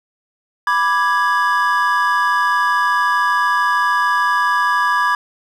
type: chord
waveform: triangle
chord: G# diminished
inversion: first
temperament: equal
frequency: 987.8 / 1174.7 / 1661.2 Hz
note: B5 / D6 / G#6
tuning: 0 / 0 / 0 cents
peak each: -16 dBFS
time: 0.67-5.15 s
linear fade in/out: 2 ms
effects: none